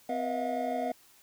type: tone cluster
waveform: triangle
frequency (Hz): 255.6 / 484.2 / 637 / 664 / 716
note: C4 / B4 / D#5 / E5 / F5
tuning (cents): -40 / -34 / +41 / +12 / +43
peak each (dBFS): -34 / -36 / -35 / -36 / -31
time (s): 0.09-0.92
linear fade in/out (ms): 5
effects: white hiss -60 dBFS RMS until 1.22 s